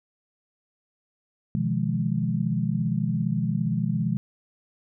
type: chord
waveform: sine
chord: F half-diminished seventh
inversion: second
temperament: just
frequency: 125.72 / 157.15 / 174.61 / 209.5 Hz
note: Cb3 / Eb3 / F3 / Ab3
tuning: +31 / +18 / 0 / +15 cents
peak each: -28 dBFS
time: 1.55-4.17 s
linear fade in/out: 0 ms
effects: none